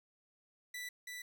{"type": "tone with echo", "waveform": "sawtooth", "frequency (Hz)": 1975.5, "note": "B6", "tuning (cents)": 0, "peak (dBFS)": -38, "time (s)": [0.74, 0.89], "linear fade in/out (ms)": 5, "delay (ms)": 330, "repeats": 1, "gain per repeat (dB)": -2, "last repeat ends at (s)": 1.22, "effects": ["11-bit"]}